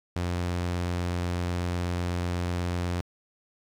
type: tone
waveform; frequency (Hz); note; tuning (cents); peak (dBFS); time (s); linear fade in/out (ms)
sawtooth; 88.1; F2; +16; -23; 0.16-3.01; 0
effects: low-pass 8000 Hz 12 dB/octave + 9-bit